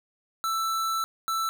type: tone pair in turn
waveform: square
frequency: 1325 / 1325 Hz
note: E6 / E6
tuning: +9 / +9 cents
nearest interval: unison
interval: 0 cents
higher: neither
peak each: -26 dBFS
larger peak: neither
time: 0.44-1.04 / 1.28-1.49 s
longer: first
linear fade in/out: 0 ms
effects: none